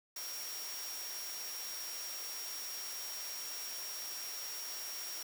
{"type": "tone in noise", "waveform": "sine", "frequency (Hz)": 5600, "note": "F8", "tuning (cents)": 4, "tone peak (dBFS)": -43, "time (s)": [0.16, 5.23], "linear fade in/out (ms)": 5, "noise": "white", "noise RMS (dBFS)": -45, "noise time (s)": [0.16, 5.23], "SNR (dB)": -1, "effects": ["high-pass 400 Hz 12 dB/octave"]}